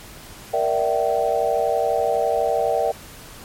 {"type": "chord", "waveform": "sine", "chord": "E half-diminished seventh", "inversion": "second", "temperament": "equal with one note detuned", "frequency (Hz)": [466.2, 587.3, 659.3, 769.2], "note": ["Bb4", "D5", "E5", "G5"], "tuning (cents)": [0, 0, 0, -33], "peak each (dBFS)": -23, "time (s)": [0.53, 2.92], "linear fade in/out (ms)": 10, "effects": ["pink hiss -41 dBFS RMS until 3.44 s", "MP3 64 kbps"]}